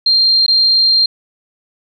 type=tone with dropouts; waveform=sine; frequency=4186 Hz; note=C8; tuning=in tune; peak=-8 dBFS; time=0.06-1.06 s; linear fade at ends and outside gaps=5 ms; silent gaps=0.464-0.48 s; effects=none